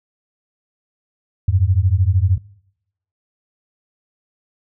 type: beating tone pair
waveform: sine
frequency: 87.31 / 100.31 Hz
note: F2 / G2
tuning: 0 / +40 cents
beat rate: 13 Hz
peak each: -15 dBFS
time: 1.48-2.38 s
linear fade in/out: 5 ms
effects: noise-tail reverb RT60 0.8 s tail -24 dB re dry